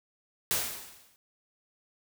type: noise with exponential decay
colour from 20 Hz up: white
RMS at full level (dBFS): -26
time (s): 0.51-1.16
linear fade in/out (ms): 0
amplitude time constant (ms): 140
effects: none